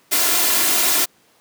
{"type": "noise with comb filter", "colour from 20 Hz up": "white", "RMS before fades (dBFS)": -17, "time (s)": [0.11, 1.06], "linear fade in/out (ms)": 20, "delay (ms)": 2.9, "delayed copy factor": 0.55, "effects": ["pink hiss -56 dBFS RMS until 1.4 s", "high-pass 200 Hz 12 dB/octave"]}